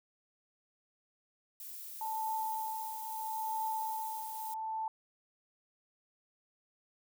violet noise, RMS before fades -46 dBFS, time 1.6-4.54 s, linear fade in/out 2 ms
sine tone with tremolo, 882 Hz, A5, 4 cents sharp, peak -32 dBFS, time 2.01-4.88 s, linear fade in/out 2 ms, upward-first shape triangle, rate 0.76 Hz, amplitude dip 65%
effects none

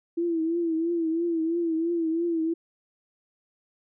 sine tone with vibrato, 332.1 Hz, E4, 13 cents sharp, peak -23 dBFS, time 0.17-2.54 s, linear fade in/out 10 ms, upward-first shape triangle, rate 3 Hz, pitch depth 79 cents each way, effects none

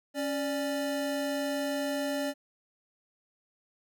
square tone pair together, 277.2 / 587.3 Hz, C#4 / D5, 0 / 0 cents, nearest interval octave + minor second, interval 1300 cents, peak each -33 / -33 dBFS, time 0.14-2.34 s, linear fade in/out 50 ms, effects none

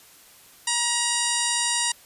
harmonic tone with a mistuned harmonic, 951 Hz, A#5, 34 cents sharp, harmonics 1 / 2 / 3 / 4 / 5 / 6 / 7 / 8 / 9 / 10, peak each -31 / -31 / -31 / -31 / -31 / -31 / -31 / -31 / -31 / -31 dBFS, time 0.67-1.92 s, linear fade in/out 5 ms, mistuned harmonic 7, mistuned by +64 cents, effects white hiss -51 dBFS RMS until 2.05 s + resampled to 32000 Hz

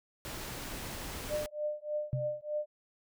pink noise, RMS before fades -41 dBFS, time 0.25-1.46 s, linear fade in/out 0 ms
sine tone with tremolo, 600 Hz, D5, 37 cents sharp, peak -29 dBFS, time 1.28-2.66 s, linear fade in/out 50 ms, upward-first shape triangle, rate 3.3 Hz, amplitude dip 100%
sine tone with exponential decay, 130 Hz, C3, 11 cents flat, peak -26 dBFS, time 2.13-2.41 s, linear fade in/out 0 ms, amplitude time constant 60 ms
effects none

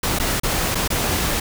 pink noise with dropouts, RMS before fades -21 dBFS, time 0.03-1.4 s, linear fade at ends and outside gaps 5 ms, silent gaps 0.188-0.197 / 0.399-0.433 / 0.748-0.753 / 0.878-0.902 s, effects none

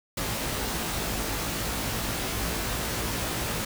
pink noise with comb filter, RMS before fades -30 dBFS, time 0.17-3.65 s, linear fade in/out 5 ms, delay 18 ms, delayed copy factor +0.9, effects none

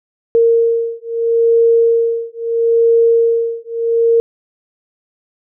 sine beating tone pair, 461.3 / 462.06 Hz, A#4 / A#4, -18 / -15 cents, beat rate 0.76 Hz, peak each -13 dBFS, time 0.35-4.2 s, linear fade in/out 0 ms, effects none

